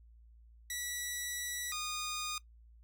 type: tone pair in turn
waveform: 10% pulse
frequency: 1949 / 1227.8 Hz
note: B6 / D#6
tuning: -23 / -23 cents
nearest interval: minor sixth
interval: 800 cents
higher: first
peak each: -28 dBFS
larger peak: neither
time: 0.7-1.72 / 1.72-2.38 s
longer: first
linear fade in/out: 2 ms
effects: noise-tail reverb RT60 0.1 s tail -19 dB re dry + added 57 Hz sine -56 dBFS peak until 2.83 s